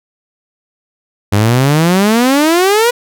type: exponential sweep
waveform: sawtooth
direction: up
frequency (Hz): 98 to 493.9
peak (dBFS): -4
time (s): 1.32-2.91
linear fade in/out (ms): 10
effects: none